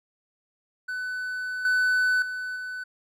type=tone with level steps; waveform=triangle; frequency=1500 Hz; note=F#6; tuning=23 cents sharp; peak=-27 / -18 / -28 / -30 dBFS; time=0.88-2.84 s; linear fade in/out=10 ms; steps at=1.65 / 2.22 / 2.56 s; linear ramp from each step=2 ms; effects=none